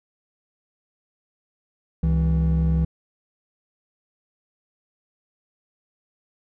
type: tone pair together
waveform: triangle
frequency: 68 / 162.76 Hz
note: C#2 / E3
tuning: -33 / -22 cents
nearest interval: octave + minor third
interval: 1511 cents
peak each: -17 dBFS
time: 2.03-2.85 s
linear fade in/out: 5 ms
effects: tanh soft clip ceiling -12 dBFS